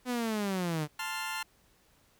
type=linear sweep; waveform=sawtooth; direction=down; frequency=253.5 to 145.9 Hz; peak=-26 dBFS; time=0.05-0.88 s; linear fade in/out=50 ms
type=chord; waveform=20% pulse; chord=F major; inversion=first; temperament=equal; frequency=880 / 1046.5 / 1396.9 Hz; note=A5 / C6 / F6; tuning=0 / 0 / 0 cents; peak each=-33 / -35 / -33 dBFS; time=0.99-1.43 s; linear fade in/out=5 ms
effects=pink hiss -66 dBFS RMS until 2.19 s